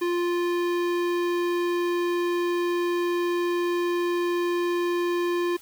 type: tone with low-pass filter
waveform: square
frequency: 349.2 Hz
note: F4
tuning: in tune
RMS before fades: -25 dBFS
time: 0.01-5.57 s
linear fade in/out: 10 ms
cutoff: 3600 Hz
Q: 0.66
effects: white hiss -50 dBFS RMS until 5.61 s